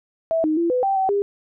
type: tone with pitch steps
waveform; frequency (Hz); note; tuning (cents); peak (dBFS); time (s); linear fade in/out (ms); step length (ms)
sine; 654 / 310.6 / 338.6 / 501 / 781 / 765 / 403.6; E5 / D#4 / E4 / B4 / G5 / G5 / G#4; -14 / -3 / +46 / +25 / -7 / -42 / -49; -17; 0.31-1.22; 0; 130
effects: none